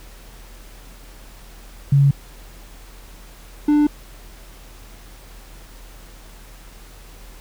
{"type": "tone pair in turn", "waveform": ["sine", "triangle"], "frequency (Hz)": [139.9, 296.4], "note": ["C#3", "D4"], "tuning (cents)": [16, 16], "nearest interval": "octave + minor second", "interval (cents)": 1300, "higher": "second", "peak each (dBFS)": -10, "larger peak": "neither", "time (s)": [[1.92, 2.11], [3.68, 3.87]], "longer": "neither", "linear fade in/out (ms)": 5, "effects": ["added 41 Hz sine -40 dBFS peak until 7.4 s", "pink hiss -46 dBFS RMS until 7.4 s"]}